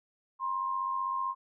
sine tone pair together, 964.3 / 1060 Hz, B5 / C6, -42 / +22 cents, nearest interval major second, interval 164 cents, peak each -38 / -30 dBFS, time 0.39-1.35 s, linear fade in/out 50 ms, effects none

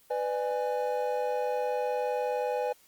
triangle chord, G# diminished, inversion first, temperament just, 498.4 / 598 / 830.6 Hz, B4 / D5 / G#5, +16 / +31 / 0 cents, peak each -28 / -32 / -31 dBFS, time 0.1-2.73 s, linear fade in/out 10 ms, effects white hiss -61 dBFS RMS until 2.87 s + Opus 24 kbps

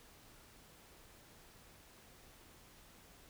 silence, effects pink hiss -61 dBFS RMS until 3.29 s

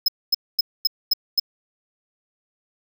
square tone bursts, 5130 Hz, E8, 48 cents flat, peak -15 dBFS, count 6, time 0.06-1.398 s, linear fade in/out 5 ms, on 23 ms, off 240 ms, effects none

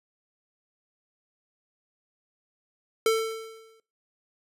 square tone with exponential decay, 446.1 Hz, A4, 24 cents sharp, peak -18 dBFS, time 3.06-3.8 s, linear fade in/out 2 ms, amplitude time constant 160 ms, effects noise-tail reverb RT60 0.3 s tail -20 dB re dry + resampled to 32000 Hz

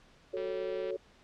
sine chord, F# minor, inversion none, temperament equal, 370 / 440 / 554.4 Hz, F#4 / A4 / C#5, 0 / 0 / 0 cents, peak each -37 dBFS, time 0.33-0.97 s, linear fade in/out 10 ms
click train, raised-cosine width 0.3 ms, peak -33 dBFS, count 105, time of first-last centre 0.37-0.906 s, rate 194 Hz
effects pink hiss -61 dBFS RMS until 1.23 s + low-pass 5000 Hz 12 dB/octave

